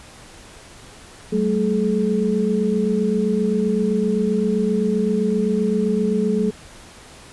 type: tone cluster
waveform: sine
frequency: 190.2 / 217.9 / 427.3 Hz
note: F#3 / A3 / G#4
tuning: +48 / -17 / +49 cents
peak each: -21 dBFS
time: 1.32-6.51 s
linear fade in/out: 10 ms
effects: pink hiss -43 dBFS RMS until 7.32 s + resampled to 24000 Hz